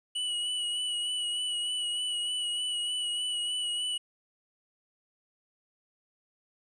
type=tone with vibrato; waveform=square; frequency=2939 Hz; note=F#7; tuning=12 cents flat; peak=-30 dBFS; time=0.15-3.98 s; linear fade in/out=10 ms; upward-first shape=sine; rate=3.3 Hz; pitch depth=26 cents each way; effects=resampled to 22050 Hz + 11-bit